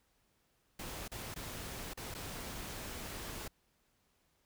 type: noise with dropouts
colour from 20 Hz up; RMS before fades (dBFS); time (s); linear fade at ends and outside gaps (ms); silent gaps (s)
pink; -44; 0.79-3.48; 5; 1.08-1.116 / 1.343-1.36 / 1.936-1.973 / 2.142-2.148
effects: pink hiss -75 dBFS RMS until 4.45 s